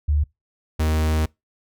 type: tone pair in turn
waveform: sine / 45% pulse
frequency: 74 / 78.28 Hz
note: D2 / D#2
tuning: +14 / +11 cents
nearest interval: minor second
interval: 97 cents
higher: second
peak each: -16 / -18 dBFS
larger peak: first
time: 0.08-0.24 / 0.79-1.26 s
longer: second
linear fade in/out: 10 ms
effects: noise-tail reverb RT60 0.2 s tail -24 dB re dry